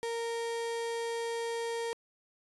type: tone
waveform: 35% pulse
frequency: 463.3 Hz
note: A#4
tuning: 11 cents flat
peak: -31 dBFS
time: 0.03-1.93 s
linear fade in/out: 0 ms
effects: resampled to 24000 Hz